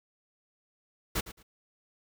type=noise with echo; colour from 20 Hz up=pink; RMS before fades=-30 dBFS; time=1.15-1.21 s; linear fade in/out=10 ms; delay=110 ms; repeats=2; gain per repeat=-14 dB; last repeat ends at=1.43 s; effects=none